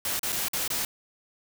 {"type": "noise with dropouts", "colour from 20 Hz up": "white", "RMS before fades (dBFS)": -29, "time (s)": [0.05, 0.85], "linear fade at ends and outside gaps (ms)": 2, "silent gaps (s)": [[0.194, 0.231], [0.322, 0.326], [0.484, 0.533], [0.678, 0.702]], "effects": []}